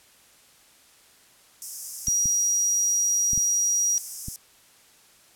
white high-pass noise, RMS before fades -34 dBFS, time 1.62-4.36 s, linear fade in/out 0 ms, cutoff 5100 Hz, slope 96 dB/octave
sine tone, 5750 Hz, F8, 50 cents sharp, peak -20 dBFS, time 2.07-3.98 s, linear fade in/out 0 ms
clicks, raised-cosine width 5 ms, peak -22 dBFS, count 5, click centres 2.083 / 2.257 / 3.333 / 3.377 / 4.284 s
effects white hiss -56 dBFS RMS until 5.35 s + low-pass 12000 Hz 12 dB/octave

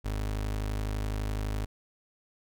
30% pulse tone, 51.91 Hz, G#1, in tune, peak -27 dBFS, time 0.04-1.66 s, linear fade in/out 20 ms, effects none

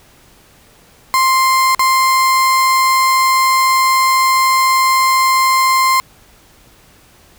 35% pulse tone with dropouts, 1049 Hz, C6, 4 cents sharp, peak -8 dBFS, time 1.14-6 s, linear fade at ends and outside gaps 0 ms, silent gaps 1.748-1.794 s, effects pink hiss -47 dBFS RMS until 7.38 s

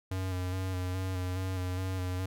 square tone with vibrato, 92.5 Hz, F#2, in tune, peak -32 dBFS, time 0.11-2.26 s, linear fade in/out 5 ms, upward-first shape square, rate 2.4 Hz, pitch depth 25 cents each way, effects none

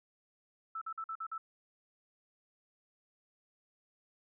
sine tone bursts, 1318.5 Hz, E6, in tune, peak -37 dBFS, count 6, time 0.75-1.38 s, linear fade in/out 5 ms, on 65 ms, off 48 ms, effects none

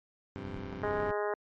15% pulse chord, F suspended second, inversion none, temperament just, 87.31 / 98.22 / 130.96 Hz, F2 / G2 / C3, 0 / +4 / +2 cents, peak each -40 / -35 / -39 dBFS, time 0.36-1.11 s, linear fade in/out 0 ms
pink low-pass noise, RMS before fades -47 dBFS, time 0.43-1.13 s, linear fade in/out 20 ms, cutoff 240 Hz, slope 48 dB/octave
click, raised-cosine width 1 ms, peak -30 dBFS, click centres 0.732 s
harmonic tone, 207.7 Hz, G#3, in tune, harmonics 2 / 3 / 4 / 5 / 6 / 7 / 8 / 9, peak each -32 / -36 / -38 / -40 / -42 / -43 / -44 / -45 dBFS, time 0.83-1.34 s, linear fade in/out 2 ms
effects low-pass 3000 Hz 12 dB/octave + MP3 48 kbps

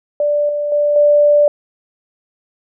sine tone with level steps, 587.3 Hz, D5, in tune, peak -12 / -16 / -11 / -7 dBFS, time 0.2-1.48 s, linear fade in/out 2 ms, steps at 0.49 / 0.72 / 0.96 s, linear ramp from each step 2 ms, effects none

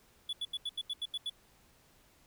triangle tone bursts, 3426 Hz, A7, 47 cents flat, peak -32 dBFS, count 9, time 0.29-1.298 s, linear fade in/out 5 ms, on 40 ms, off 81 ms, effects pink hiss -65 dBFS RMS until 2.26 s

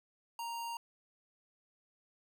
square tone, 932.3 Hz, A#5, in tune, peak -39 dBFS, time 0.39-0.77 s, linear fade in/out 2 ms, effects none

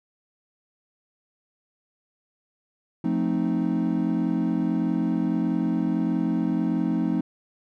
triangle chord, F dominant seventh, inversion none, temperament equal with one note detuned, 175.22 / 220 / 261.6 / 311.1 Hz, F3 / A3 / C4 / Eb4, +6 / 0 / 0 / 0 cents, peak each -25 dBFS, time 3.04-7.21 s, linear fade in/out 5 ms, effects tanh soft clip ceiling -9 dBFS

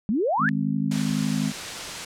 sine exponential sweep, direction up, 191.2 to 1807 Hz, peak -20 dBFS, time 0.09-0.49 s, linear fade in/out 0 ms
harmonic tone, 51.91 Hz, G#1, in tune, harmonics 3 / 4 / 5, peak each -27 / -25 / -27 dBFS, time 0.38-1.53 s, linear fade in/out 50 ms
white noise, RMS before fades -32 dBFS, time 0.91-2.05 s, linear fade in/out 5 ms
effects low-pass 7000 Hz 12 dB/octave

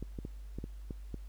clicks, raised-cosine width 3 ms, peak -27 dBFS, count 7, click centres 0.026 / 0.188 / 0.251 / 0.586 / 0.641 / 0.908 / 1.143 s, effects added 50 Hz sine -43 dBFS peak until 1.28 s + pink hiss -66 dBFS RMS until 1.28 s

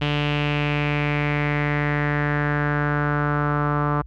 sawtooth tone with low-pass filter sweep, 146.83 Hz, D3, in tune, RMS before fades -22 dBFS, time 0.01-4.02 s, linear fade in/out 10 ms, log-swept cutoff 3000 to 1200 Hz, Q 4.2, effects added 58 Hz sine -37 dBFS peak until 4.06 s

